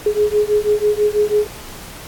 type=beating tone pair; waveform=sine; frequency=416.2 / 422.3 Hz; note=G#4 / G#4; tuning=+4 / +29 cents; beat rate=6.1 Hz; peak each=-16 dBFS; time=0.06-1.47 s; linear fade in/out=5 ms; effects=pink hiss -35 dBFS RMS until 2.07 s + AAC 64 kbps